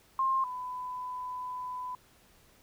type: tone pair in turn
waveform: sine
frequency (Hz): 1061 / 1001.5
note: C6 / B5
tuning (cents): +24 / +24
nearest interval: minor second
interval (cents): 100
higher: first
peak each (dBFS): -25 / -35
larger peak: first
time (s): 0.19-0.44 / 0.44-1.95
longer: second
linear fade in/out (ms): 2
effects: pink hiss -62 dBFS RMS until 2.62 s